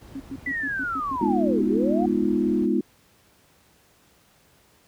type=noise; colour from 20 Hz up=brown; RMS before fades=-40 dBFS; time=0.01-2.66 s; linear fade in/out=5 ms
type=tone bursts; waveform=sine; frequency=271.1 Hz; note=C#4; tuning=38 cents flat; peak=-30 dBFS; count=11; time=0.15-1.8 s; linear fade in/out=5 ms; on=50 ms; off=110 ms
type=linear two-way sweep; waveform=sine; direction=down then up; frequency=2000 to 329.6 to 745 Hz; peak=-25 dBFS; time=0.46-2.06 s; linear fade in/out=5 ms; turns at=1.65 s
type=chord; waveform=sine; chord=F half-diminished seventh; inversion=first; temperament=equal; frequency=207.7 / 246.9 / 311.1 / 349.2 Hz; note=Ab3 / Cb4 / Eb4 / F4; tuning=0 / 0 / 0 / 0 cents; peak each=-25 dBFS; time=1.21-2.81 s; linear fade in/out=5 ms
effects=pink hiss -59 dBFS RMS until 4.87 s + high-pass 60 Hz 12 dB/octave